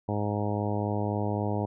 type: harmonic tone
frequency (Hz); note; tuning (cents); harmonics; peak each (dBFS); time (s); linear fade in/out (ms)
103.83; G#2; 0; 1 / 2 / 3 / 4 / 5 / 6 / 7 / 8 / 9; -30 / -33 / -35 / -36 / -37 / -38 / -38 / -39 / -40; 0.08-1.66; 10
effects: none